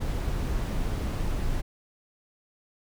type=noise; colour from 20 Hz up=brown; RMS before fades=-28 dBFS; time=0-1.62 s; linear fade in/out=20 ms; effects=none